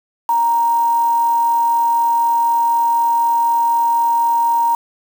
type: tone with quantisation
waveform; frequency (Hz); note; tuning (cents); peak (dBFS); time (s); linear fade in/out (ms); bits
sine; 932; A#5; -1; -12; 0.29-4.75; 2; 5
effects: none